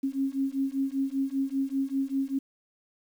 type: beating tone pair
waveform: sine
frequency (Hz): 268.7 / 273.8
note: C4 / C#4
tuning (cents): +46 / -21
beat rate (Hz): 5.1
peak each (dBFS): -29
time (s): 0.03-2.39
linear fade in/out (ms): 10
effects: 9-bit